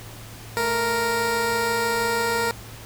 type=tone pair together; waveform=15% pulse; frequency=220 / 466.2 Hz; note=A3 / A#4; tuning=0 / 0 cents; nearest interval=octave + minor second; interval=1300 cents; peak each=-26 / -15 dBFS; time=0.57-2.51 s; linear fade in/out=0 ms; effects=added 111 Hz sine -41 dBFS peak until 2.85 s + pink hiss -42 dBFS RMS until 2.85 s